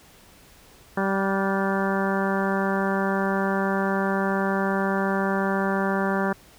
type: harmonic tone with a mistuned harmonic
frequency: 194.3 Hz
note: G3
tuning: 15 cents flat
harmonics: 1 / 2 / 3 / 4 / 5 / 6 / 7 / 8 / 9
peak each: -25 / -28 / -30 / -31 / -32 / -33 / -33 / -34 / -35 dBFS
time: 0.97-6.33 s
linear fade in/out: 5 ms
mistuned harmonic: 7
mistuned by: +68 cents
effects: pink hiss -52 dBFS RMS until 6.58 s